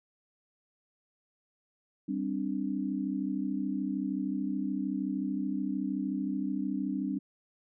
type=chord; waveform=sine; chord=G suspended fourth; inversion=none; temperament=equal with one note detuned; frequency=196 / 261.6 / 295 Hz; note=G3 / C4 / D4; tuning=0 / 0 / +8 cents; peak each=-34 dBFS; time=2.08-7.19 s; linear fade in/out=10 ms; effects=none